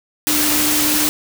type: tone in noise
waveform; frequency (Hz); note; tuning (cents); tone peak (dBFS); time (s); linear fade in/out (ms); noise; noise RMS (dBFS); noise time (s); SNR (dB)
sine; 300.5; D4; +40; -21; 0.27-1.09; 0; white; -17; 0.27-1.09; -7
effects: none